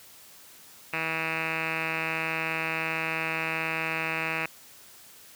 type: tone with low-pass filter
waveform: 5% pulse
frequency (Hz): 161.4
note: E3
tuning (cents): -36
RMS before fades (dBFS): -30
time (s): 0.93-4.46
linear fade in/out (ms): 2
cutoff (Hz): 2600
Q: 8.9
effects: white hiss -51 dBFS RMS until 5.35 s + high-pass 60 Hz 12 dB/octave